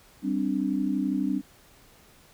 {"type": "chord", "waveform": "sine", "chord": "G suspended fourth", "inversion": "none", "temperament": "equal", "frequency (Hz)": [196, 261.6, 293.7], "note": ["G3", "C4", "D4"], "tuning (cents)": [0, 0, 0], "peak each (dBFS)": [-29, -28, -28], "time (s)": [0.22, 1.42], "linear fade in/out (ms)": 50, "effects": ["pink hiss -56 dBFS RMS until 2.33 s"]}